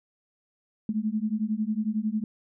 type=beating tone pair; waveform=sine; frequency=210 / 221 Hz; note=G#3 / A3; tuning=+19 / +8 cents; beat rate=11 Hz; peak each=-28 dBFS; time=0.89-2.24 s; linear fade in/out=2 ms; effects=none